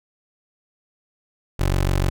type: tone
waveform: 20% pulse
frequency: 46.61 Hz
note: F#1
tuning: 13 cents sharp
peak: -13 dBFS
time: 1.59-2.1 s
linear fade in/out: 10 ms
effects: none